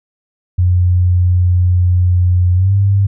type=tone with pitch glide; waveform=sine; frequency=89.7 to 98.96 Hz; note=F2 to G2; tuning=+47 to +17 cents; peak=-8 dBFS; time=0.58-3.07 s; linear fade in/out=10 ms; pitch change=+170 cents; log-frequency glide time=2.54-2.73 s; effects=none